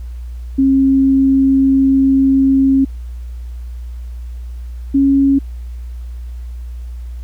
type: tone pair in turn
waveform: sine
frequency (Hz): 269.3 / 275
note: C#4 / C#4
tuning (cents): -50 / -14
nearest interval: unison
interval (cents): 36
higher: second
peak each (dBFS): -8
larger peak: neither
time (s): 0.58-2.85 / 4.94-5.39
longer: first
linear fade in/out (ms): 10
effects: added 60 Hz sine -24 dBFS peak until 7.23 s + pink hiss -52 dBFS RMS until 7.23 s